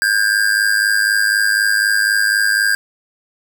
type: tone with amplitude modulation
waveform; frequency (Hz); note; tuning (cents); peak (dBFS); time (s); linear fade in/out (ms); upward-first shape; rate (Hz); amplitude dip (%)
square; 1602; G6; +37; -10; 0.02-2.75; 0; sine; 104; 75
effects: none